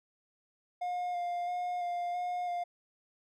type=tone with vibrato; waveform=triangle; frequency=709 Hz; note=F5; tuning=26 cents sharp; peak=-30 dBFS; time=0.81-2.64 s; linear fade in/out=10 ms; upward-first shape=square; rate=1.5 Hz; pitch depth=15 cents each way; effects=none